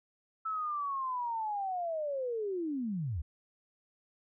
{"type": "linear sweep", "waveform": "sine", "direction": "down", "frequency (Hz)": [1318.5, 65.41], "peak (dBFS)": -32, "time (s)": [0.45, 3.22], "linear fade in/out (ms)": 10, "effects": []}